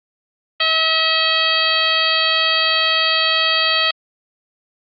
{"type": "harmonic tone", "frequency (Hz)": 643, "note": "E5", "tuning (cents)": -43, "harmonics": [1, 2, 3, 4, 5, 6, 7], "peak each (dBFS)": [-26, -22, -22, -22, -19, -24, -21], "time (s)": [0.6, 3.91], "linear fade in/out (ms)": 5, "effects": ["Opus 32 kbps"]}